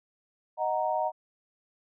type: chord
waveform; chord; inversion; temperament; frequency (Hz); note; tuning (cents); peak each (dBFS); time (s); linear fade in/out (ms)
sine; D# minor; none; equal; 622.3 / 740 / 932.3; D#5 / F#5 / A#5; 0 / 0 / 0; -30; 0.57-1.12; 50
effects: none